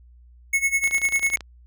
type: tone with tremolo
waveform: square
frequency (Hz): 2192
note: C#7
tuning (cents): -20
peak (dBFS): -17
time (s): 0.53-1.36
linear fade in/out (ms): 5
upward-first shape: sine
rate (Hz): 10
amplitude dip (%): 85
type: click train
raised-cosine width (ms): 0.2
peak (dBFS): -18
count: 17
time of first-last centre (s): 0.84-1.407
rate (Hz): 28.2
effects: added 60 Hz sine -47 dBFS peak until 1.66 s